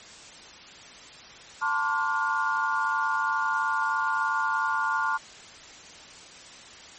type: tone cluster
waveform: sine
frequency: 891 / 1041 / 1144 / 1425 Hz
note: A5 / C6 / D6 / F6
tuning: +22 / -9 / -46 / +34 cents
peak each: -29 / -30 / -31 / -27 dBFS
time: 1.61-5.18 s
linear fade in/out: 20 ms
effects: white hiss -46 dBFS RMS until 6.98 s + MP3 32 kbps